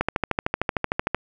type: click train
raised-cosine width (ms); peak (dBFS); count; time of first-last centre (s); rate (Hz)
0.5; -6; 16; 0.01-1.146; 13.2
effects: none